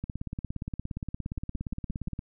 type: two click trains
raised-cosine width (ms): 5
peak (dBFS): -23 / -21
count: 5 / 38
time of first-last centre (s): 1.38-2.081 / 0.04-2.191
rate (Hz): 5.71 / 17.2
effects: none